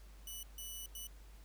5% pulse tone bursts at uneven times, 2970 Hz, F#7, 6 cents sharp, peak -36 dBFS, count 3, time 0.27-0.43 / 0.58-0.86 / 0.95-1.07 s, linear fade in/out 2 ms, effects added 50 Hz sine -53 dBFS peak until 1.44 s + pink hiss -65 dBFS RMS until 1.44 s

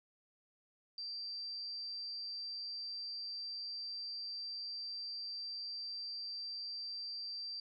sine tone with amplitude modulation, 4699 Hz, D8, in tune, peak -39 dBFS, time 0.98-7.6 s, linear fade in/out 2 ms, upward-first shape sine, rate 197 Hz, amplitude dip 35%, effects none

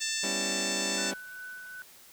harmonic tone, 889 Hz, A5, 18 cents sharp, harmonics 2 / 3 / 4 / 5 / 6 / 7 / 8 / 9, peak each -38 / -38 / -38 / -38 / -38 / -38 / -38 / -38 dBFS, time 0-1.12 s, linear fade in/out 20 ms
20% pulse chord, C# half-diminished seventh, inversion second, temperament equal, 196 / 246.9 / 277.2 / 329.6 Hz, G3 / B3 / C#4 / E4, 0 / 0 / 0 / 0 cents, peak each -32 / -38 / -34 / -36 dBFS, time 0.23-1.14 s, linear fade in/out 5 ms
sine tone with tremolo, 1496 Hz, F#6, 19 cents sharp, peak -39 dBFS, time 0.98-1.82 s, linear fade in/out 0 ms, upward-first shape sine, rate 2.6 Hz, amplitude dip 30%
effects white hiss -54 dBFS RMS until 2.12 s

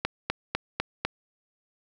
click train, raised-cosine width 0.3 ms, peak -9 dBFS, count 5, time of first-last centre 0.05-1.05 s, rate 4 Hz, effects none

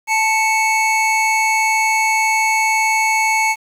square tone pair together, 879.1 / 2217 Hz, A5 / C#7, -2 / 0 cents, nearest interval octave + major third, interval 1602 cents, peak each -17 dBFS, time 0.07-3.56 s, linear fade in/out 50 ms, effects low-pass 10000 Hz 12 dB/octave + 7-bit

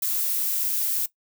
violet noise with high-pass filter sweep, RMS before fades -25 dBFS, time 0.02-1.06 s, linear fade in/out 5 ms, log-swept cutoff 990 to 230 Hz, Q 1.6, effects noise-tail reverb RT60 0.1 s tail -17 dB re dry

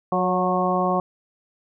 harmonic tone with a mistuned harmonic, 182.1 Hz, F#3, 27 cents flat, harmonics 1 / 2 / 3 / 4 / 5 / 6, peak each -25 / -27 / -26 / -24 / -30 / -25 dBFS, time 0.12-1 s, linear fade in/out 2 ms, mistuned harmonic 3, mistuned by +29 cents, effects none

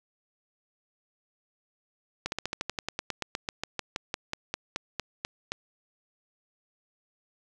slowing click train, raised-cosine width 0.2 ms, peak -13 dBFS, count 24, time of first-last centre 2.26-5.52 s, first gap 61 ms, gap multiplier 1.07, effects none

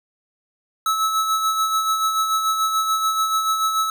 square tone with tremolo, 1300 Hz, E6, 24 cents flat, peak -17 dBFS, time 0.86-3.9 s, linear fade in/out 2 ms, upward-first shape sine, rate 6.9 Hz, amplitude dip 45%, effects none

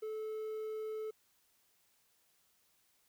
triangle tone with quantisation, 434.2 Hz, A4, 23 cents flat, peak -36 dBFS, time 0.02-1.11 s, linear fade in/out 10 ms, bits 11, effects white hiss -73 dBFS RMS until 3.08 s

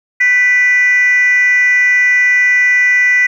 sine tone with frequency modulation, 1975.5 Hz, B6, in tune, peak -6 dBFS, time 0.2-3.27 s, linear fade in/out 10 ms, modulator 458 Hz, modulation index 0.39, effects tanh soft clip ceiling -4 dBFS + 8-bit

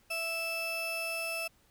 35% pulse tone pair together, 659.2 / 2637 Hz, E5 / E7, 0 / 0 cents, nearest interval 2 octaves, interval 2400 cents, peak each -37 / -33 dBFS, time 0.1-1.48 s, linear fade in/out 10 ms, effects pink hiss -67 dBFS RMS until 1.7 s

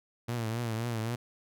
sawtooth tone with vibrato, 115.2 Hz, A#2, 20 cents flat, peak -27 dBFS, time 0.28-1.16 s, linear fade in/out 10 ms, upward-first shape triangle, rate 3.8 Hz, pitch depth 98 cents each way, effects none

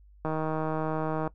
click train, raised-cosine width 1 ms, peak -17 dBFS, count 162, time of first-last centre 0.25-1.275 s, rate 157 Hz, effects noise-tail reverb RT60 0.1 s tail -20 dB re dry + added 50 Hz sine -52 dBFS peak until 1.34 s

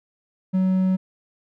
triangle tone, 187.2 Hz, F#3, 20 cents sharp, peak -15 dBFS, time 0.53-0.97 s, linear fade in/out 20 ms, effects none

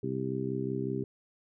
harmonic tone, 65.41 Hz, C2, in tune, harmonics 2 / 3 / 4 / 5 / 6, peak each -36 / -38 / -37 / -38 / -35 dBFS, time 0.03-1.04 s, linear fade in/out 5 ms, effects none

